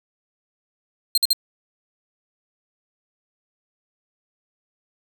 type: tone bursts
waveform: sawtooth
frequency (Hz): 4186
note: C8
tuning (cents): 0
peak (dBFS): -12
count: 3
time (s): 1.15-1.331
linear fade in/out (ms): 2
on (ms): 27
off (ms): 50
effects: none